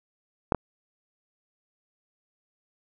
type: clicks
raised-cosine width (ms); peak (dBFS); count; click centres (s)
1; -6 / -11; 2; 0.522 / 0.547
effects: none